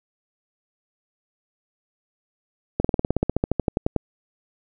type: slowing click train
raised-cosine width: 2 ms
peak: -6 dBFS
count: 18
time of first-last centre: 2.8-3.963 s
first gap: 45 ms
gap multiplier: 1.05
effects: none